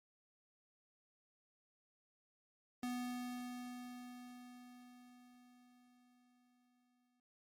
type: tone with exponential decay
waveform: square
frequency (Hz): 246.9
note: B3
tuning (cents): 0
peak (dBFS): -39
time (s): 2.83-7.2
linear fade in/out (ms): 2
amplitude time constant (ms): 950
effects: MP3 64 kbps